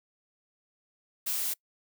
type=noise; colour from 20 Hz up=blue; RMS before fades=-31 dBFS; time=1.26-1.54 s; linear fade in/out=10 ms; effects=noise-tail reverb RT60 0.1 s tail -25 dB re dry